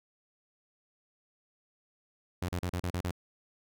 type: tone bursts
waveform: sawtooth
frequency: 89 Hz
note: F2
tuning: 33 cents sharp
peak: -27 dBFS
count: 7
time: 2.42-3.111 s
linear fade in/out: 5 ms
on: 67 ms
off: 37 ms
effects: none